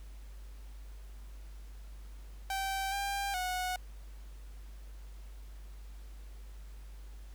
sawtooth tone with pitch steps, 777 / 796 / 733 Hz, G5 / G5 / F#5, -16 / +26 / -16 cents, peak -29 dBFS, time 2.5-3.76 s, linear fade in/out 2 ms, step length 420 ms, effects added 50 Hz sine -45 dBFS peak until 7.34 s + pink hiss -62 dBFS RMS until 7.34 s

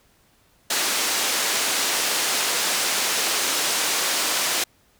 white band-pass noise, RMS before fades -23 dBFS, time 0.7-4.64 s, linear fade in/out 5 ms, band 300 to 7800 Hz, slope 12 dB/octave, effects pink hiss -60 dBFS RMS until 4.99 s

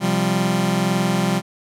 sawtooth chord, C suspended fourth, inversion none, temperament just, 130.81 / 174.42 / 196.22 Hz, C3 / F3 / G3, 0 / -2 / +2 cents, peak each -21 / -17 / -16 dBFS, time 0-1.42 s, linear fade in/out 50 ms, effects low-pass 12000 Hz 12 dB/octave

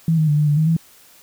sine tone with pitch steps, 163.2 / 156.3 / 147.9 / 150.1 / 146.8 / 157.2 / 164 Hz, E3 / D#3 / D3 / D3 / D3 / D#3 / E3, -17 / +8 / +13 / +38 / 0 / +18 / -9 cents, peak -13 dBFS, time 0.08-0.766 s, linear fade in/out 2 ms, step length 98 ms, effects white hiss -49 dBFS RMS until 1.22 s

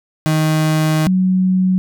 35% pulse / sine tone pair in turn, 156.3 / 185.87 Hz, D#3 / F#3, +8 / +8 cents, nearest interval minor third, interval 300 cents, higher second, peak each -11 dBFS, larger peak neither, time 0.26-1.07 / 1.07-1.78 s, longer first, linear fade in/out 0 ms, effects none

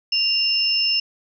sine tone pair together, 2798 / 5282 Hz, F7 / E8, +3 / +3 cents, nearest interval major seventh, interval 1100 cents, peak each -21 / -19 dBFS, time 0.12-1 s, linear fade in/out 5 ms, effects none

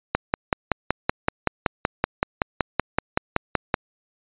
click train, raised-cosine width 0.5 ms, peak -3 dBFS, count 20, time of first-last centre 0.15-3.742 s, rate 5.29 Hz, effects resampled to 8000 Hz

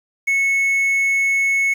triangle tone with quantisation, 2200 Hz, C#7, 14 cents flat, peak -13 dBFS, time 0.27-1.74 s, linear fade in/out 10 ms, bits 7, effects none

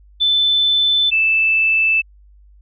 sine tone pair in turn, 3520 / 2637 Hz, A7 / E7, 0 / 0 cents, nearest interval perfect fourth, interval 500 cents, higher first, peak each -12 / -12 dBFS, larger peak neither, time 0.2-1.11 / 1.11-2.02 s, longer neither, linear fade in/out 20 ms, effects added 50 Hz sine -44 dBFS peak until 2.61 s

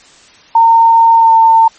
sine tone with pitch glide, 914 to 902.5 Hz, A#5 to A5, -34 to +44 cents, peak -3 dBFS, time 0.55-1.68 s, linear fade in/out 5 ms, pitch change -22 cents, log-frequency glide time 1.18-1.31 s, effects white hiss -42 dBFS RMS until 1.78 s + MP3 32 kbps

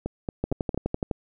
two click trains, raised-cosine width 2 ms, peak -15 / -12 dBFS, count 4 / 9, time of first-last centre 0.06-0.745 / 0.44-1.112 s, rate 4.38 / 11.9 Hz, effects none

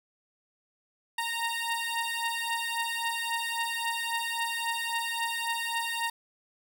15% pulse beating tone pair, 924 / 927.7 Hz, A#5 / A#5, -16 / -9 cents, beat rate 3.7 Hz, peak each -26 dBFS, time 1.18-6.1 s, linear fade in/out 5 ms, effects none

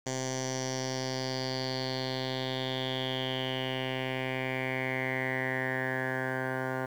10% pulse tone with low-pass filter sweep, 130.2 Hz, C3, 8 cents flat, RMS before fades -33 dBFS, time 0.06-6.86 s, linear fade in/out 5 ms, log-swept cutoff 6600 to 1400 Hz, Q 6, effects 9-bit

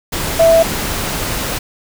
sine tone in noise, 659.3 Hz, E5, in tune, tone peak -6 dBFS, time 0.39-0.63 s, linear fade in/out 10 ms, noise pink, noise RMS -20 dBFS, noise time 0.12-1.59 s, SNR +11 dB, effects none

